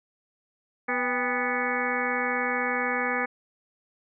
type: harmonic tone with a mistuned harmonic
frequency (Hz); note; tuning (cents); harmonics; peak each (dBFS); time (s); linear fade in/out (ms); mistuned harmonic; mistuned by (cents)
246.9; B3; 0; 1 / 2 / 3 / 4 / 5 / 6 / 7 / 8 / 9; -34 / -32 / -33 / -37 / -33 / -36 / -31 / -35 / -32; 0.88-3.26; 10; 3; +110
effects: none